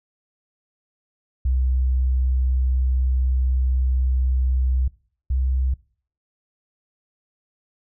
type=tone pair in turn; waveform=sine; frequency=64 / 64.82 Hz; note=C2 / C2; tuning=-38 / -16 cents; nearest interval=unison; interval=22 cents; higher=second; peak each=-17 / -18 dBFS; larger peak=first; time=1.45-4.88 / 5.3-5.74 s; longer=first; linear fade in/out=5 ms; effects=noise-tail reverb RT60 0.5 s tail -22 dB re dry